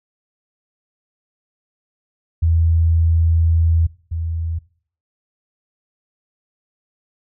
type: tone pair in turn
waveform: sine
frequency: 82.41 / 82.41 Hz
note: E2 / E2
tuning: 0 / 0 cents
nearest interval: unison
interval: 0 cents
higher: neither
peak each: -12 / -20 dBFS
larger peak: first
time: 2.42-3.87 / 4.11-4.59 s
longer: first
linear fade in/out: 10 ms
effects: noise-tail reverb RT60 0.5 s tail -21 dB re dry